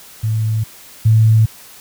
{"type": "tone pair in turn", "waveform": "sine", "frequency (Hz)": [110, 110.58], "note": ["A2", "A2"], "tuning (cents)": [0, 9], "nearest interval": "unison", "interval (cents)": 9, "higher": "second", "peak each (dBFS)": [-14, -7], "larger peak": "second", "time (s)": [[0.23, 0.64], [1.05, 1.46]], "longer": "neither", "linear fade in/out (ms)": 10, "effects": ["white hiss -40 dBFS RMS until 1.8 s"]}